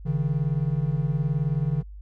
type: beating tone pair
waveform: triangle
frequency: 138.59 / 157.59 Hz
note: C#3 / D#3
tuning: 0 / +22 cents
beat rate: 19 Hz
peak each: -23 dBFS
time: 0.05-1.83 s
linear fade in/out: 20 ms
effects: added 50 Hz sine -38 dBFS peak until 2.01 s